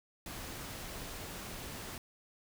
pink noise, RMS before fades -44 dBFS, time 0.26-1.98 s, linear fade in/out 2 ms, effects none

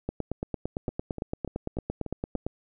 two click trains, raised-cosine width 2 ms, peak -16 / -22 dBFS, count 22 / 6, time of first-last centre 0.09-2.466 / 0.89-2.356 s, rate 8.84 / 3.41 Hz, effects none

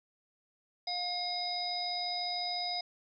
harmonic tone with a mistuned harmonic, 711 Hz, F5, 31 cents sharp, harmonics 1 / 3 / 5 / 7, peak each -37 / -45 / -42 / -35 dBFS, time 0.87-2.81 s, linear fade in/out 5 ms, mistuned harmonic 5, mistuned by +120 cents, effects none

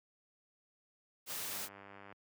white noise, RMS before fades -41 dBFS, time 1.26-1.69 s, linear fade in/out 50 ms
click train, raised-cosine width 0.5 ms, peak -37 dBFS, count 65, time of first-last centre 1.48-2.125 s, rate 99.3 Hz
effects high-pass 100 Hz 12 dB/octave

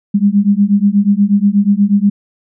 sine beating tone pair, 198.3 / 206.6 Hz, G3 / G#3, +20 / -9 cents, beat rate 8.3 Hz, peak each -11 dBFS, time 0.14-2.1 s, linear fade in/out 10 ms, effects none

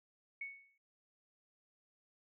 sine tone with exponential decay, 2217 Hz, C#7, in tune, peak -38 dBFS, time 0.41-0.78 s, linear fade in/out 5 ms, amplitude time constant 79 ms, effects none

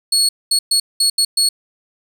30% pulse tone bursts at uneven times, 4358 Hz, C#8, 30 cents flat, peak -9 dBFS, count 6, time 0.12-0.29 / 0.51-0.59 / 0.71-0.8 / 1-1.1 / 1.18-1.25 / 1.37-1.49 s, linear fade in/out 5 ms, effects none

